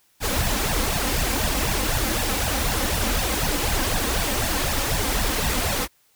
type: noise with flanger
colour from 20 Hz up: pink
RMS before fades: -23 dBFS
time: 0.2-5.88 s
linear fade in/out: 50 ms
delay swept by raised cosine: 1.1 to 3.9 ms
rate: 4 Hz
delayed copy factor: +0.95
effects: white hiss -62 dBFS RMS until 6.15 s